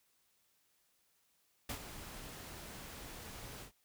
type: noise with ADSR envelope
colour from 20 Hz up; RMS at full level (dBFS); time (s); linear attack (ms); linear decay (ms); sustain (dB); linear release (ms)
pink; -39; 1.69-3.72; 6; 85; -10; 100
effects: white hiss -75 dBFS RMS until 3.84 s